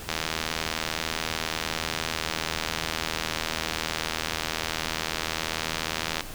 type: click train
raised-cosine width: 0.2 ms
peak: -9 dBFS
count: 491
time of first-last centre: 0.09-6.207 s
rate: 80.1 Hz
effects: pink hiss -40 dBFS RMS until 6.34 s